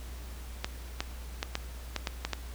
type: clicks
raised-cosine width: 0.2 ms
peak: -13 dBFS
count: 8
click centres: 0.645 / 1.005 / 1.429 / 1.554 / 1.963 / 2.072 / 2.25 / 2.333 s
effects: added 60 Hz sine -40 dBFS peak until 2.54 s + pink hiss -50 dBFS RMS until 2.54 s